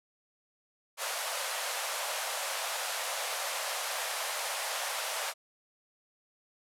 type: band-pass noise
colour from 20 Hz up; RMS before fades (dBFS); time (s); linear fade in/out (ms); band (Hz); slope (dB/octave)
pink; -35; 0.97-5.34; 50; 540 to 13000; 48
effects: none